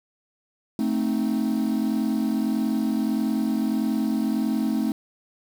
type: chord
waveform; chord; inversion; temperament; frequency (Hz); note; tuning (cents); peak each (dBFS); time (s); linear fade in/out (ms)
triangle; A diminished; none; equal; 220 / 261.6 / 311.1; A3 / C4 / Eb4; 0 / 0 / 0; -21 / -23 / -25; 0.79-4.92; 2
effects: tanh soft clip ceiling -15 dBFS + 7-bit